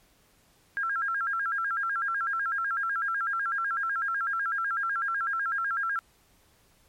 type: tone with vibrato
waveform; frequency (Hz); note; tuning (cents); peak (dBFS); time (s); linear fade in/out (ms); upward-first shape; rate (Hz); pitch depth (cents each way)
sine; 1480; F#6; 0; -26; 0.77-5.99; 0; square; 8; 160
effects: pink hiss -63 dBFS RMS until 6.88 s + MP3 64 kbps